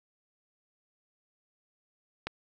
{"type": "click", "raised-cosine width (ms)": 0.3, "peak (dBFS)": -17, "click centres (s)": 2.27, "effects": []}